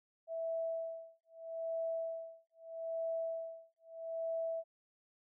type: tone with tremolo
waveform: sine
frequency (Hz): 657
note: E5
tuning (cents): -6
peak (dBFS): -34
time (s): 0.27-4.64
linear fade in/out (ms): 50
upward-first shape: sine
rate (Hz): 0.79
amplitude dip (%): 100
effects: none